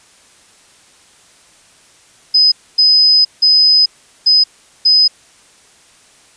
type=tone bursts at uneven times; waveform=sine; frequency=5030 Hz; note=D#8; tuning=18 cents sharp; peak=-6 dBFS; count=5; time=2.34-2.52 / 2.78-3.25 / 3.42-3.86 / 4.26-4.44 / 4.85-5.08 s; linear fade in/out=10 ms; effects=white hiss -47 dBFS RMS until 6.36 s + resampled to 22050 Hz